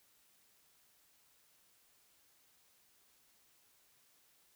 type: silence
effects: white hiss -70 dBFS RMS until 4.55 s